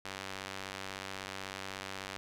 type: tone with band-pass filter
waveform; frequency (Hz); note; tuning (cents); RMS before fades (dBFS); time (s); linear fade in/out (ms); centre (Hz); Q
sawtooth; 96.3; G2; -30; -43; 0.05-2.17; 0; 2900; 0.54
effects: none